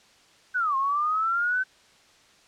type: linear two-way sweep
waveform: sine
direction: down then up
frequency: 1536 to 1059 to 1536 Hz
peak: -22 dBFS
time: 0.54-1.64 s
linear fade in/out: 20 ms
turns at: 0.76 s
effects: white hiss -57 dBFS RMS until 2.47 s + low-pass 6000 Hz 12 dB/octave